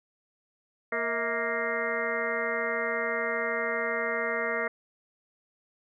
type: harmonic tone with a mistuned harmonic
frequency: 233.1 Hz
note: A#3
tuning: in tune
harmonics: 1 / 2 / 3 / 4 / 5 / 6 / 7 / 8 / 9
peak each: -41 / -33 / -34 / -43 / -37 / -36 / -41 / -33 / -35 dBFS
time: 0.92-4.68 s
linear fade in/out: 5 ms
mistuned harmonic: 3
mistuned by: -130 cents
effects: none